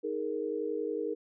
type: chord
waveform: sine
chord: D# suspended fourth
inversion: none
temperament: equal with one note detuned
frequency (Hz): 313.1 / 415.3 / 466.2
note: D#4 / G#4 / A#4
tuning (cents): +11 / 0 / 0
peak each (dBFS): -37 / -35 / -34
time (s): 0.03-1.15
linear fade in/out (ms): 20
effects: none